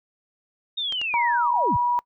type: linear sweep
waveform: sine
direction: down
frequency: 3729 to 54.5 Hz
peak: -24 dBFS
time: 0.77-1.77 s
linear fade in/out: 10 ms
type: clicks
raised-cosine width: 0.2 ms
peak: -18 dBFS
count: 2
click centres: 0.924 / 1.015 s
type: tone with pitch glide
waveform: sine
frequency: 950 to 968.3 Hz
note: A#5 to B5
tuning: +33 to -34 cents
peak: -19 dBFS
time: 1.14-1.99 s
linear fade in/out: 0 ms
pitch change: +33 cents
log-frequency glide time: 1.24-1.71 s
effects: noise-tail reverb RT60 0.1 s tail -24 dB re dry